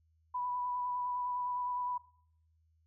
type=tone with vibrato; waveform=sine; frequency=987.8 Hz; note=B5; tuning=in tune; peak=-33 dBFS; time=0.34-1.98 s; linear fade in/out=10 ms; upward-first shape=sine; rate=9.8 Hz; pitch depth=15 cents each way; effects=noise-tail reverb RT60 0.7 s tail -22 dB re dry + added 80 Hz sine -68 dBFS peak until 2.86 s